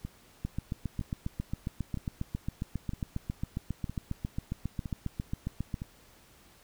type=two click trains; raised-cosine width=5 ms; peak=-24 / -20 dBFS; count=7 / 40; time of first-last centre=0.05-5.819 / 0.45-5.742 s; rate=1.04 / 7.37 Hz; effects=pink hiss -59 dBFS RMS until 6.63 s